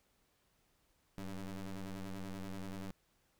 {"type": "ring-modulated tone", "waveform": "30% pulse", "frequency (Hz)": 97.6, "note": "G2", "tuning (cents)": -7, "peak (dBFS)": -36, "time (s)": [1.18, 2.91], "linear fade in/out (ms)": 0, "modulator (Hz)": 92.4, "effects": ["pink hiss -75 dBFS RMS until 3.39 s"]}